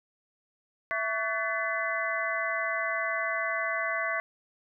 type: tone cluster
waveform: sine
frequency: 663 / 1130 / 1507 / 1747 / 2015 Hz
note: E5 / C#6 / F#6 / A6 / B6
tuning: +10 / +33 / +31 / -13 / +34 cents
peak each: -34 / -34 / -35 / -35 / -32 dBFS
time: 0.91-4.2 s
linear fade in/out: 0 ms
effects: none